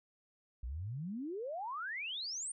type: exponential sweep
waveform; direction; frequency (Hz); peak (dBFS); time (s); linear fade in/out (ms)
sine; up; 55 to 9210; -38; 0.63-2.52; 5
effects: none